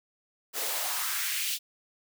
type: noise with high-pass filter sweep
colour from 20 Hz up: white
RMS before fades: -31 dBFS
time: 0.53-1.59 s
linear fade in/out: 50 ms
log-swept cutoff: 390 to 3400 Hz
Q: 2
effects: none

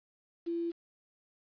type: tone with quantisation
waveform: sine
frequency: 338.4 Hz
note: E4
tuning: 45 cents sharp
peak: -31 dBFS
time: 0.46-0.72 s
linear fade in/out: 20 ms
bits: 9
effects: resampled to 11025 Hz

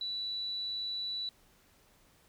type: tone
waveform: sine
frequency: 3951 Hz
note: B7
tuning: in tune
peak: -34 dBFS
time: 0.01-1.29 s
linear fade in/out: 2 ms
effects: pink hiss -65 dBFS RMS until 2.28 s

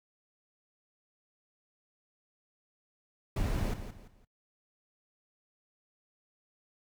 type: noise with echo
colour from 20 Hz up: brown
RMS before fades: -31 dBFS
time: 3.36-3.74 s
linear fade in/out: 5 ms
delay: 170 ms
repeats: 3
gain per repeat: -10 dB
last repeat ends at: 4.25 s
effects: noise-tail reverb RT60 0.1 s tail -21 dB re dry

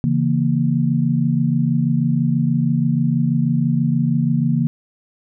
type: chord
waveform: sine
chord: A# diminished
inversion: first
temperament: equal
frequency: 138.59 / 164.81 / 233.1 Hz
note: C#3 / E3 / A#3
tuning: 0 / 0 / 0 cents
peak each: -19 dBFS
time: 0.04-4.67 s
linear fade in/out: 0 ms
effects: none

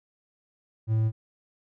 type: tone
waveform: triangle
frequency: 110.6 Hz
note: A2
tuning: 9 cents sharp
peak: -19 dBFS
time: 0.87-1.12 s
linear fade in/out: 50 ms
effects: none

